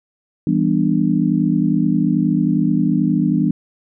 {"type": "chord", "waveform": "sine", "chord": "E minor seventh", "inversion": "none", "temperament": "just", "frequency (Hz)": [164.81, 197.78, 247.2, 296.7], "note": ["E3", "G3", "B3", "D4"], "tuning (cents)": [0, 16, 2, 18], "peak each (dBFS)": -19, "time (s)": [0.47, 3.51], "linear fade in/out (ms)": 2, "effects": []}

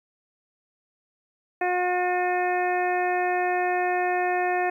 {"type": "harmonic tone", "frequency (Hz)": 360, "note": "F#4", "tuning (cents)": -47, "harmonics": [1, 2, 3, 4, 5, 6, 7], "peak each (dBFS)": [-27, -24, -37, -38, -30, -39, -36], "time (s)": [1.61, 4.7], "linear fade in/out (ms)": 5, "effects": ["10-bit"]}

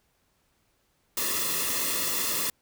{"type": "noise with comb filter", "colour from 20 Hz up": "white", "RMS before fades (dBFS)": -28, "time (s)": [1.17, 2.5], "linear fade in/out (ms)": 2, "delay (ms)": 1.3, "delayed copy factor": -0.8, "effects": ["pink hiss -70 dBFS RMS until 2.61 s"]}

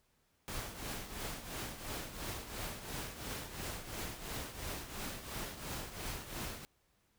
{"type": "noise with tremolo", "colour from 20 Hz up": "pink", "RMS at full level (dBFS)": -40, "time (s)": [0.48, 6.65], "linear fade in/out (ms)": 0, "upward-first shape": "triangle", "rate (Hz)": 2.9, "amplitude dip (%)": 70, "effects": ["pink hiss -75 dBFS RMS until 7.18 s"]}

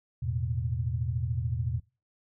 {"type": "chord", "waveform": "sine", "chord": "E suspended fourth", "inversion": "none", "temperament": "just", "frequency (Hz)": [82.41, 109.88, 123.61], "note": ["E2", "A2", "B2"], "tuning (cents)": [0, -2, 2], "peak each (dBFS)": [-33, -32, -31], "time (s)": [0.22, 1.8], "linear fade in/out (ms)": 10, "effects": ["noise-tail reverb RT60 0.3 s tail -23 dB re dry"]}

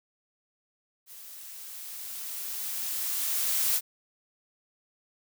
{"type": "noise with level ramp", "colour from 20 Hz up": "blue", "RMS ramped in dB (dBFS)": [-47, -25], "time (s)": [1.06, 3.81], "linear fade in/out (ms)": 50, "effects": []}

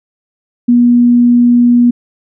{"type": "tone", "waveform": "sine", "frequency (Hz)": 241.3, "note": "B3", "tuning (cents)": -40, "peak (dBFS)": -4, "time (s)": [0.68, 1.91], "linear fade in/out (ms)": 10, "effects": []}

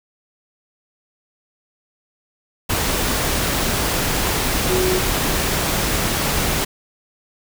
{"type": "tone in noise", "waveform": "sine", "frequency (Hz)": 369, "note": "F#4", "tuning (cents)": -5, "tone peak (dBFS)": -18, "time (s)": [4.69, 4.99], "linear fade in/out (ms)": 10, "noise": "pink", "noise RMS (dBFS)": -20, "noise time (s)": [2.69, 6.65], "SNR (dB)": -1, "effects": []}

